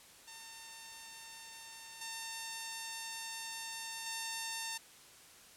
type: tone with level steps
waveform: 5% pulse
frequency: 905 Hz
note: A5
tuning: 48 cents sharp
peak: -37 / -29 / -26 dBFS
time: 0.27-4.78 s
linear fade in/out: 10 ms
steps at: 2.01 / 4.06 s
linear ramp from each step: 5 ms
effects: white hiss -58 dBFS RMS until 5.56 s + low-pass 11000 Hz 12 dB/octave